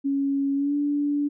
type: tone with pitch glide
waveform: sine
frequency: 277.2 to 289.5 Hz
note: C#4 to D4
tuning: 0 to -25 cents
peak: -21 dBFS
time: 0.04-1.29 s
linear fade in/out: 20 ms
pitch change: +75 cents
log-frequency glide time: 0.55-0.75 s
effects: none